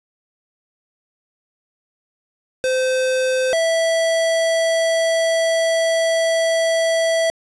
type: tone pair in turn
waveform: square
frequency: 516 / 656.9 Hz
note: C5 / E5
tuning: -24 / -6 cents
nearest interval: major third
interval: 418 cents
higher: second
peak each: -17 / -16 dBFS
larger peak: second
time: 2.64-3.53 / 3.53-7.3 s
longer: second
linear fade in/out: 0 ms
effects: resampled to 22050 Hz + 7-bit